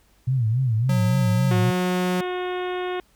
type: tone with vibrato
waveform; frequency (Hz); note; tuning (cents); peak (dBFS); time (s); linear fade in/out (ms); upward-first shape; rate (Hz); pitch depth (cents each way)
sine; 120.2; B2; -46; -18; 0.27-1.71; 10; sine; 3.6; 180
type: tone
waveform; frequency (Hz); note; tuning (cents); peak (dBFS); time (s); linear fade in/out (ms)
square; 181.6; F#3; -32; -23; 0.89-2.21; 5
type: harmonic tone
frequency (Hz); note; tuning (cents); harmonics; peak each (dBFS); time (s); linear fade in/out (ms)
362.8; F#4; -34; 1 / 2 / 3 / 4 / 5 / 6 / 7 / 8 / 9 / 10; -26 / -32 / -36 / -38 / -40 / -42 / -43 / -44 / -45 / -46; 1.51-3; 2
effects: added 50 Hz sine -61 dBFS peak until 3.15 s + pink hiss -61 dBFS RMS until 3.15 s